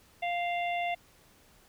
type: harmonic tone with a mistuned harmonic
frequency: 698.5 Hz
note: F5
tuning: in tune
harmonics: 1 / 3 / 4 / 5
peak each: -30 / -36 / -40 / -46 dBFS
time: 0.22-0.95 s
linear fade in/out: 10 ms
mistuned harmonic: 4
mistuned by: -23 cents
effects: pink hiss -61 dBFS RMS until 1.68 s